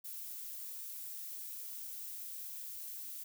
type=noise; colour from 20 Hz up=violet; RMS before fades=-45 dBFS; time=0.04-3.24 s; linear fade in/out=10 ms; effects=none